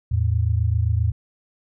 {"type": "tone pair together", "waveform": "sine", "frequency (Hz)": [82.41, 110], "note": ["E2", "A2"], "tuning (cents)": [0, 0], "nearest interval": "perfect fourth", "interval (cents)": 500, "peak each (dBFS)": -20, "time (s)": [0.11, 1.12], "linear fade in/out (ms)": 10, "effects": []}